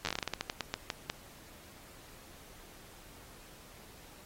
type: slowing click train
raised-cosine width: 0.2 ms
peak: -15 dBFS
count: 17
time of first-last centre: 0.05-1.099 s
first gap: 10 ms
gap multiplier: 1.22
effects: pink hiss -55 dBFS RMS until 4.25 s + AAC 48 kbps